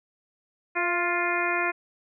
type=harmonic tone with a mistuned harmonic; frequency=350.5 Hz; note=F4; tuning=6 cents sharp; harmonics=1 / 2 / 3 / 4 / 5 / 6 / 7; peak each=-31 / -31 / -31 / -31 / -31 / -31 / -31 dBFS; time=0.75-1.72 s; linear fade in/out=20 ms; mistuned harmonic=2; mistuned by=-27 cents; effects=none